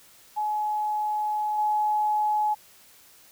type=tone with level steps; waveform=sine; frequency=847 Hz; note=G#5; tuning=34 cents sharp; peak=-24 / -21 dBFS; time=0.36-2.55 s; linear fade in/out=20 ms; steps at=1.58 s; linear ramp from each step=5 ms; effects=white hiss -54 dBFS RMS until 3.31 s